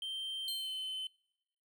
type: tone with pitch glide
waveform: triangle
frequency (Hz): 3136 to 3056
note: G7 to G7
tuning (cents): 0 to -45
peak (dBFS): -36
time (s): 0.02-1.07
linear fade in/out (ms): 2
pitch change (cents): -45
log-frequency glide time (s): 0.43-0.7
type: tone with exponential decay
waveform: sawtooth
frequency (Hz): 4200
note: C8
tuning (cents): +6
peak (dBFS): -34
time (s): 0.48-1.08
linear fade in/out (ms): 1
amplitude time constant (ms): 130
effects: noise-tail reverb RT60 1.0 s tail -26 dB re dry